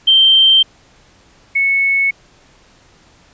sine tone pair in turn, 3136 / 2205 Hz, G7 / C#7, 0 / -10 cents, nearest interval tritone, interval 610 cents, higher first, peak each -6 / -11 dBFS, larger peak first, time 0.07-0.63 / 1.55-2.11 s, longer neither, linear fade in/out 10 ms, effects pink hiss -49 dBFS RMS until 3.33 s + resampled to 16000 Hz

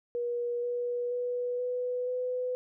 sine tone with pitch steps, 480 / 485.3 / 490.7 / 496.1 / 501.5 Hz, B4 / B4 / B4 / B4 / B4, -49 / -30 / -11 / +8 / +26 cents, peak -29 dBFS, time 0.15-2.55 s, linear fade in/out 0 ms, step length 480 ms, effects none

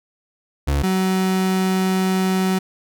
35% pulse tone pair in turn, 70.5 / 187.89 Hz, C#2 / F#3, +30 / +27 cents, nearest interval octave + perfect fourth, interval 1697 cents, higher second, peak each -15 dBFS, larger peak neither, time 0.67-0.83 / 0.83-2.59 s, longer second, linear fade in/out 10 ms, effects none

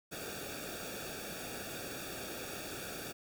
pink noise with comb filter, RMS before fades -43 dBFS, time 0.11-3.13 s, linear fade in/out 20 ms, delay 0.98 ms, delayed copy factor -0.9, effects none

